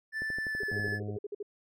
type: tone with pitch glide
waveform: triangle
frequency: 1760 to 1725.8 Hz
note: A6 to A6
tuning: 0 to -34 cents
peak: -30 dBFS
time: 0.12-1 s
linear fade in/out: 50 ms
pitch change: -34 cents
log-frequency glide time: 0.42-0.77 s
type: click train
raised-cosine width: 2 ms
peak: -29 dBFS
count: 9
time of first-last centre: 0.22-0.881 s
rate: 12.1 Hz
type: tone bursts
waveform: sine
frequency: 410 Hz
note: G#4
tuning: 22 cents flat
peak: -34 dBFS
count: 11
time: 0.6-1.428 s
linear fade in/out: 5 ms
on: 28 ms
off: 52 ms
type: harmonic tone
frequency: 103.83 Hz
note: G#2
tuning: in tune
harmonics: 1 / 2 / 3 / 4 / 5 / 6 / 7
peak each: -36 / -42 / -46 / -48 / -50 / -52 / -53 dBFS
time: 0.71-1.18 s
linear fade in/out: 20 ms
effects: none